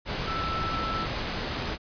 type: tone in noise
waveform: sine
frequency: 1323 Hz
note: E6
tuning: 6 cents sharp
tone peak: -30 dBFS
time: 0.25-1.08 s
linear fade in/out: 50 ms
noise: pink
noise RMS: -31 dBFS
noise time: 0.05-1.78 s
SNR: -2 dB
effects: resampled to 11025 Hz